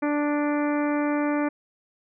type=harmonic tone; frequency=293.7 Hz; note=D4; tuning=in tune; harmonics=1 / 2 / 3 / 4 / 5 / 6 / 7 / 8; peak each=-23 / -29 / -33 / -35 / -37 / -39 / -40 / -41 dBFS; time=0.02-1.49 s; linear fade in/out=10 ms; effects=none